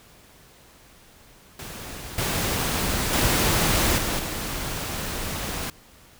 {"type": "noise with level steps", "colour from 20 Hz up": "pink", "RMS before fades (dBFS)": [-37, -25, -21, -26, -30], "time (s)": [1.59, 5.7], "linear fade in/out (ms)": 2, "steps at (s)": [2.18, 3.13, 3.98, 4.19], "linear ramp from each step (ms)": 2, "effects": ["pink hiss -52 dBFS RMS until 6.19 s"]}